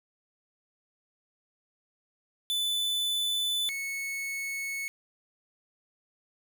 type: tone pair in turn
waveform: 45% pulse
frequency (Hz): 3498 / 2204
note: A7 / C#7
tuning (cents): -11 / -11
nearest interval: minor sixth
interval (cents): 800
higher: first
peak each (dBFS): -27 / -32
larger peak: first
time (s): 2.5-3.69 / 3.69-4.88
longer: neither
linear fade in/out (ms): 0
effects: none